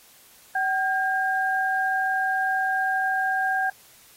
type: tone pair together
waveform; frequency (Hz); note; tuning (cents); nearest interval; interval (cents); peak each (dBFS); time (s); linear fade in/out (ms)
sine; 761 / 1610; F#5 / G6; +48 / +46; octave + minor second; 1298; -24; 0.55-3.7; 5
effects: white hiss -53 dBFS RMS until 4.16 s + AAC 48 kbps